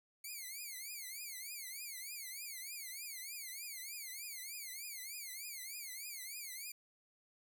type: tone with vibrato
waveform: 5% pulse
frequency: 2217 Hz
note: C#7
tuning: in tune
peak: -35 dBFS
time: 0.24-6.72 s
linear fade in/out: 5 ms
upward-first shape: triangle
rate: 3.3 Hz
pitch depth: 210 cents each way
effects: none